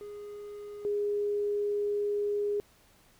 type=tone pair in turn; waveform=triangle / sine; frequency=413 / 411.4 Hz; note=G#4 / G#4; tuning=-10 / -16 cents; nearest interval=unison; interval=6 cents; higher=first; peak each=-38 / -27 dBFS; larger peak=second; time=0.01-0.85 / 0.85-2.6 s; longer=second; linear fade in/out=0 ms; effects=pink hiss -62 dBFS RMS until 3.19 s